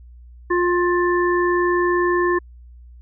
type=harmonic tone; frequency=352.9 Hz; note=F4; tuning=18 cents sharp; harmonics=1 / 3 / 5; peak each=-17 / -22 / -24 dBFS; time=0.5-2.39 s; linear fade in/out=10 ms; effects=added 60 Hz sine -40 dBFS peak until 3.01 s